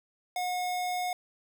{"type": "tone", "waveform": "square", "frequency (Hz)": 724, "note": "F#5", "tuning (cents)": -38, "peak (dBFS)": -30, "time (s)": [0.36, 1.13], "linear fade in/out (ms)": 2, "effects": []}